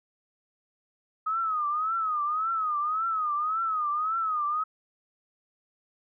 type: tone with vibrato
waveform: sine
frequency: 1259 Hz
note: D#6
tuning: 20 cents sharp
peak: -25 dBFS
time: 1.26-4.64 s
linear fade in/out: 10 ms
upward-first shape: triangle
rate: 1.8 Hz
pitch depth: 140 cents each way
effects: none